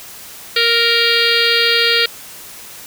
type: harmonic tone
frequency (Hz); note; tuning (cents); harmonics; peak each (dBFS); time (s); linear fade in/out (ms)
466.2; A#4; 0; 1 / 3 / 4 / 5 / 6 / 7 / 8 / 9 / 10; -20 / -20 / -20 / -20 / -20 / -20 / -20 / -20 / -20; 0.56-2.06; 5
effects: white hiss -35 dBFS RMS until 2.86 s